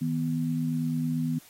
sine tone pair together, 157.96 / 246.9 Hz, D#3 / B3, +26 / 0 cents, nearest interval minor sixth, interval 774 cents, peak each -28 dBFS, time 0.01-1.39 s, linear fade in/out 10 ms, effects white hiss -54 dBFS RMS until 1.49 s + AAC 48 kbps

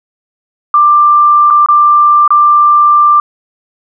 sine tone with dropouts, 1184 Hz, D6, 14 cents sharp, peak -3 dBFS, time 0.74-3.2 s, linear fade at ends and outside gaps 2 ms, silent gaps 1.503-1.507 / 1.661-1.686 / 2.278-2.305 s, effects none

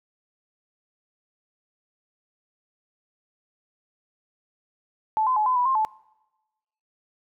sine tone with pitch steps, 871 / 1023 / 853 / 1016 / 984 / 1058 / 869 Hz, A5 / C6 / G#5 / B5 / B5 / C6 / A5, -18 / -39 / +46 / +49 / -7 / +19 / -22 cents, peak -19 dBFS, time 5.17-5.849 s, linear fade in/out 0 ms, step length 97 ms, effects noise-tail reverb RT60 1.0 s tail -23 dB re dry

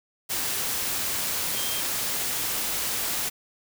sine tone in noise, 3180 Hz, G7, 24 cents sharp, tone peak -34 dBFS, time 1.55-1.81 s, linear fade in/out 20 ms, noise white, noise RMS -28 dBFS, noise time 0.29-3.3 s, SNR -9 dB, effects none

